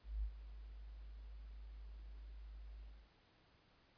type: tone with ADSR envelope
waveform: sine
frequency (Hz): 51.91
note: G#1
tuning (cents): 0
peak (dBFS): -36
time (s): 0.03-3.12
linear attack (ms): 200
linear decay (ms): 71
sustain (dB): -14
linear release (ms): 310
effects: pink hiss -71 dBFS RMS until 3.97 s + resampled to 11025 Hz